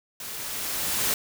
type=noise with level ramp; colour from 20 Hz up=white; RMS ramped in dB=-37 to -24 dBFS; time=0.2-1.14 s; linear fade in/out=2 ms; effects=none